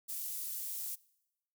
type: high-pass noise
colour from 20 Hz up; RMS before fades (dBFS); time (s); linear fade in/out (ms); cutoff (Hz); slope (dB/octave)
pink; -40; 0.08-0.96; 20; 12000; 12
effects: noise-tail reverb RT60 0.9 s tail -23 dB re dry